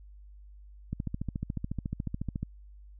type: click train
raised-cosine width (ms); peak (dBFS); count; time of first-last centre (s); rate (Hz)
5; -20; 22; 0.93-2.43; 14
effects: added 50 Hz sine -48 dBFS peak until 2.99 s